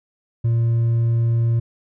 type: tone with hard clipping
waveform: sine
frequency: 116.1 Hz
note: A#2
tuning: 7 cents flat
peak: -16 dBFS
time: 0.44-1.6 s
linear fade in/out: 10 ms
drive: 2 dB
effects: none